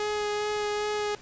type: tone with vibrato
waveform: sawtooth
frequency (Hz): 418.4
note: G#4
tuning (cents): +13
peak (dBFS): -23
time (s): 0-1.15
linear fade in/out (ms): 2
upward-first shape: sine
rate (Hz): 2.5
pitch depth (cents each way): 10
effects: pink hiss -50 dBFS RMS until 1.21 s + resampled to 16000 Hz